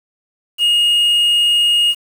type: tone with quantisation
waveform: triangle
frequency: 2861 Hz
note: F7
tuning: 41 cents sharp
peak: -9 dBFS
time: 0.58-1.95 s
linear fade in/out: 50 ms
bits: 6
effects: none